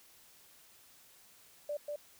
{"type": "tone with echo", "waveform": "sine", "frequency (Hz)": 587.3, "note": "D5", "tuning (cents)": 0, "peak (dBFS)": -34, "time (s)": [1.69, 1.77], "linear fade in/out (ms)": 5, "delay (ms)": 190, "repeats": 1, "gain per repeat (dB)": -2, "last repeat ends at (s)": 1.96, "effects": ["white hiss -61 dBFS RMS until 2.19 s"]}